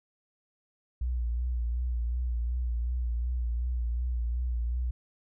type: tone with vibrato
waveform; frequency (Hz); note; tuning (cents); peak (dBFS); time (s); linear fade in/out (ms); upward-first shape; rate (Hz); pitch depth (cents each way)
sine; 60; B1; -49; -27; 1.01-4.91; 5; sine; 2.7; 55
effects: none